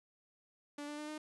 sawtooth tone with pitch steps, 290.9 / 295.6 / 300.5 / 305.4 Hz, D4 / D4 / D4 / D#4, -16 / +11 / +40 / -32 cents, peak -38 dBFS, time 0.78-1.18 s, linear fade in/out 5 ms, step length 100 ms, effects resampled to 24000 Hz + 12-bit

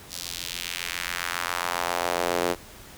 sawtooth tone with high-pass filter sweep, 87.31 Hz, F2, in tune, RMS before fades -29 dBFS, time 0.09-2.56 s, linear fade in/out 50 ms, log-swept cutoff 5000 to 390 Hz, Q 1.4, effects pink hiss -46 dBFS RMS until 2.97 s

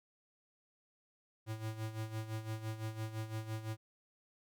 square tone with tremolo, 110 Hz, A2, in tune, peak -37 dBFS, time 1.46-3.77 s, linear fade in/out 50 ms, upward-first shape sine, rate 5.9 Hz, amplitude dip 70%, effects none

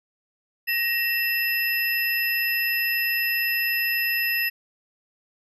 sine tone cluster, 1885 / 2692 / 5120 / 11820 Hz, A#6 / E7 / D#8 / F#9, +19 / +36 / +49 / -3 cents, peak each -25 / -25 / -31 / -30 dBFS, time 0.67-4.5 s, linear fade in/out 20 ms, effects none

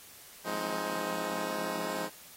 10% pulse chord, F minor seventh, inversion none, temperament just, 174.61 / 209.5 / 261.9 / 314.3 Hz, F3 / Ab3 / C4 / Eb4, 0 / +15 / +2 / +18 cents, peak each -33 / -30 / -33 / -30 dBFS, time 0.44-2.1 s, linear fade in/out 50 ms, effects white hiss -52 dBFS RMS until 2.36 s + AAC 48 kbps

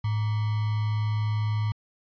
sine tone with sample-and-hold, 107 Hz, A2, 48 cents flat, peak -23 dBFS, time 0.04-1.72 s, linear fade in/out 5 ms, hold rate 1050 Hz, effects resampled to 11025 Hz

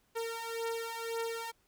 sawtooth beating tone pair, 457.3 / 459.2 Hz, A#4 / A#4, -33 / -26 cents, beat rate 1.9 Hz, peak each -35 / -34 dBFS, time 0.15-1.52 s, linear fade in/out 20 ms, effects pink hiss -72 dBFS RMS until 1.67 s

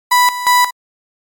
35% pulse tone with tremolo, 987 Hz, B5, 1 cent flat, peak -6 dBFS, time 0.11-0.71 s, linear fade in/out 10 ms, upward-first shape square, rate 2.8 Hz, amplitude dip 75%, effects MP3 96 kbps

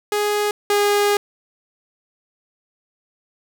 sawtooth tone pair in turn, 415.6 / 409.9 Hz, G#4 / G#4, +1 / -23 cents, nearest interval unison, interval 24 cents, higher first, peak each -14 / -11 dBFS, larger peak second, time 0.12-0.51 / 0.7-1.17 s, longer second, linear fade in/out 2 ms, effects none

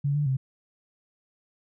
sine tone with pitch steps, 142 / 147.1 / 132.4 Hz, C#3 / D3 / C3, +42 / +3 / +21 cents, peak -22 dBFS, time 0.04-0.37 s, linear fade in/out 10 ms, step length 110 ms, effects none

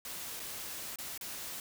white noise with dropouts, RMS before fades -42 dBFS, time 0.05-1.6 s, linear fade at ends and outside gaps 1 ms, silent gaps 0.396-0.4 / 0.958-0.986 / 1.177-1.211 s, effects none

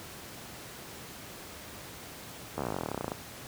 slowing click train, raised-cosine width 1 ms, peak -18 dBFS, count 24, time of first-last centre 2.58-3.119 s, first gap 13 ms, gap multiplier 1.05, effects pink hiss -45 dBFS RMS until 3.47 s + high-pass 80 Hz 12 dB/octave

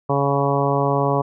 harmonic tone, 140.1 Hz, C#3, 19 cents sharp, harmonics 1 / 2 / 3 / 4 / 5 / 6 / 7 / 8, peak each -22 / -26 / -23 / -24 / -25 / -28 / -25 / -27 dBFS, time 0.09-1.22 s, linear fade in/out 10 ms, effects none

